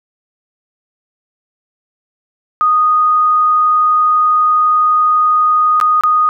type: tone with dropouts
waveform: sine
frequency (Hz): 1239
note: D#6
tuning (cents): -8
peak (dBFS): -8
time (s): 2.61-6.29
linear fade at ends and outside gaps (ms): 0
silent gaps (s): 5.801-5.812 / 6.01-6.036
effects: none